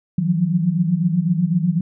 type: tone cluster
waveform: sine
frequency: 159.7 / 175.5 / 183.5 Hz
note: D#3 / F3 / F#3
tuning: +45 / +9 / -14 cents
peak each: -20 dBFS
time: 0.18-1.81 s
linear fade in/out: 5 ms
effects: none